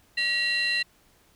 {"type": "tone cluster", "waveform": "sine", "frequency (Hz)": [1923, 2746, 4062], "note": ["B6", "F7", "B7"], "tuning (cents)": [-47, -30, 48], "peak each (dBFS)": -26, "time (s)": [0.17, 0.83], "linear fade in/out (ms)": 10, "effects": ["tanh soft clip ceiling -18 dBFS", "pink hiss -61 dBFS RMS until 1.35 s"]}